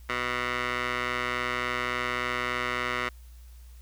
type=tone with band-pass filter; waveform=15% pulse; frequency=123.47 Hz; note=B2; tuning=in tune; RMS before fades=-30 dBFS; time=0.09-3.09 s; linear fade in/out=5 ms; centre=1800 Hz; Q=1.8; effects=added 60 Hz sine -45 dBFS peak until 3.81 s + white hiss -61 dBFS RMS until 3.81 s